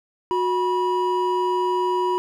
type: tone pair together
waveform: triangle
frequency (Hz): 364.8 / 973.9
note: F#4 / B5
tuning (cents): -24 / -24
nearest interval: octave + perfect fourth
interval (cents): 1700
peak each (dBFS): -20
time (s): 0.31-2.18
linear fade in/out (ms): 0
effects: none